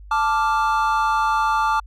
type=chord; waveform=triangle; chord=D minor; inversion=second; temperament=equal; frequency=880 / 1174.7 / 1396.9 Hz; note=A5 / D6 / F6; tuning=0 / 0 / 0 cents; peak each=-18 / -19 / -23 dBFS; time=0.11-1.8 s; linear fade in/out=5 ms; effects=added 50 Hz sine -38 dBFS peak until 1.86 s